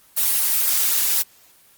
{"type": "noise with flanger", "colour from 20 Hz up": "blue", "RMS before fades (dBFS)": -19, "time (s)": [0.16, 1.23], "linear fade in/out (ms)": 20, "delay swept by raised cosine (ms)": [0.3, 5.5], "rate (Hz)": 3.9, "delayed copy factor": -0.85, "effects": ["white hiss -53 dBFS RMS until 1.77 s", "Opus 24 kbps"]}